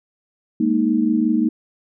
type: chord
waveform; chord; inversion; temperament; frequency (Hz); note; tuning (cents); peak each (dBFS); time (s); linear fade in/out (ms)
sine; Ab suspended second; none; equal; 207.7 / 233.1 / 311.1; Ab3 / Bb3 / Eb4; 0 / 0 / 0; -22 / -18 / -19; 0.6-1.49; 5
effects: none